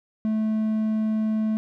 triangle tone, 217.6 Hz, A3, 19 cents flat, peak -19 dBFS, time 0.25-1.57 s, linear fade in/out 0 ms, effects none

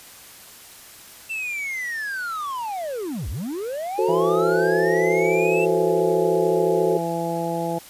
triangle linear two-way sweep, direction down then up, 2700 to 49.36 to 2700 Hz, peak -24 dBFS, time 1.29-5.66 s, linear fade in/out 20 ms, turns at 3.29 s
sine chord, F# diminished, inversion none, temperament just, 370 / 444 / 532.8 Hz, F#4 / A4 / C5, 0 / +16 / +31 cents, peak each -21 / -22 / -25 dBFS, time 3.98-6.98 s, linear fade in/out 10 ms
harmonic tone, 168 Hz, E3, 33 cents sharp, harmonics 1 / 2 / 3 / 4 / 5, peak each -29 / -29 / -29 / -29 / -29 dBFS, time 4.08-7.79 s, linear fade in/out 10 ms
effects white hiss -44 dBFS RMS until 7.89 s + resampled to 32000 Hz

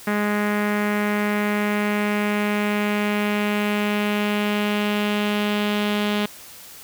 sawtooth tone with low-pass filter sweep, 207.7 Hz, G#3, in tune, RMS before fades -22 dBFS, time 0.07-6.26 s, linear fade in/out 5 ms, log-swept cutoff 1900 to 3300 Hz, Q 2.5, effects white hiss -42 dBFS RMS until 6.83 s

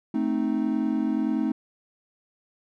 triangle chord, A diminished, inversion none, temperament equal, 220 / 261.6 / 311.1 Hz, A3 / C4 / Eb4, 0 / 0 / 0 cents, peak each -25 dBFS, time 0.14-1.52 s, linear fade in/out 5 ms, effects none

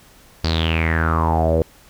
sawtooth tone with low-pass filter sweep, 81.2 Hz, E2, 26 cents flat, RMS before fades -18 dBFS, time 0.44-1.62 s, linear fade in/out 0 ms, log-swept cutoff 4700 to 480 Hz, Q 8.2, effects pink hiss -49 dBFS RMS until 1.89 s

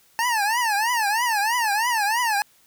25% pulse tone with vibrato, 892 Hz, A5, 23 cents sharp, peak -16 dBFS, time 0.19-2.42 s, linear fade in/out 0 ms, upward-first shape triangle, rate 3.1 Hz, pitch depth 210 cents each way, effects white hiss -58 dBFS RMS until 2.66 s

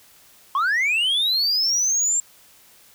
sine linear sweep, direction up, 1044 to 7459 Hz, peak -15 dBFS, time 0.55-2.2 s, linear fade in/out 2 ms, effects tanh soft clip ceiling -17 dBFS + white hiss -52 dBFS RMS until 2.94 s

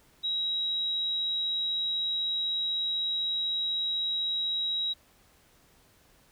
sine tone, 3844 Hz, B7, 48 cents flat, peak -27 dBFS, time 0.23-4.94 s, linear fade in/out 20 ms, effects pink hiss -62 dBFS RMS until 6.31 s

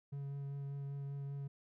triangle tone with vibrato, 140 Hz, C#3, 18 cents sharp, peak -38 dBFS, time 0.12-1.48 s, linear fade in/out 10 ms, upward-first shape triangle, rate 5.1 Hz, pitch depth 14 cents each way, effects none

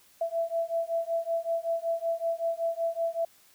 sine beating tone pair, 664 / 669.3 Hz, E5 / E5, +12 / +26 cents, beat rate 5.3 Hz, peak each -30 dBFS, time 0.21-3.25 s, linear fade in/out 5 ms, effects white hiss -60 dBFS RMS until 3.54 s

